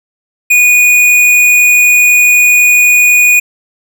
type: tone with hard clipping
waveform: sine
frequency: 2462 Hz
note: D#7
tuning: 19 cents flat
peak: -5 dBFS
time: 0.5-3.4 s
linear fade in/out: 10 ms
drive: 14 dB
effects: none